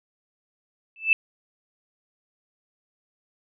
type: tone with exponential growth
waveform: sine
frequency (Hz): 2637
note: E7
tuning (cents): 0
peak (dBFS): -11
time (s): 0.96-1.13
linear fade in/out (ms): 1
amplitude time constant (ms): 36
effects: none